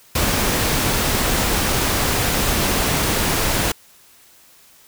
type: noise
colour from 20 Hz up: pink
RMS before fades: -19 dBFS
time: 0.15-3.72 s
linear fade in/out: 5 ms
effects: white hiss -50 dBFS RMS until 4.87 s